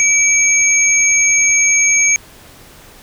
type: tone pair together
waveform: sine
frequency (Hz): 2300 / 6505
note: D7 / G#8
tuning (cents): -37 / -37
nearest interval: octave + tritone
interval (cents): 1800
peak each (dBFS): -12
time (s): 0-2.16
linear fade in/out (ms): 0
effects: pink hiss -41 dBFS RMS until 3.02 s